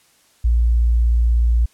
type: tone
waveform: sine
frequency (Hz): 58.27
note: A#1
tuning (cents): 0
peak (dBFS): -12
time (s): 0.44-1.66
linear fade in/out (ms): 10
effects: white hiss -56 dBFS RMS until 1.73 s + low-pass 11000 Hz 12 dB/octave